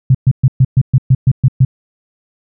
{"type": "tone bursts", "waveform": "sine", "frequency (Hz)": 130.4, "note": "C3", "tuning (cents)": -5, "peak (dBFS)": -4, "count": 10, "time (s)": [0.1, 1.65], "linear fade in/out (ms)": 5, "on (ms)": 47, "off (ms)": 120, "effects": []}